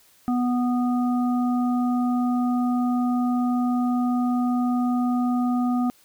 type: harmonic tone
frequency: 246.3 Hz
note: B3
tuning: 5 cents flat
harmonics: 1 / 3 / 5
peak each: -20 / -30 / -34 dBFS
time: 0.28-5.9 s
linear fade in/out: 0 ms
effects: white hiss -57 dBFS RMS until 6.04 s